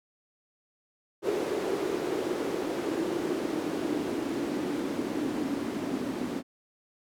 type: noise with band-pass filter sweep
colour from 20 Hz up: white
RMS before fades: -31 dBFS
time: 1.22-6.43 s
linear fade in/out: 50 ms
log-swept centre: 390 to 260 Hz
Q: 4.1
effects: none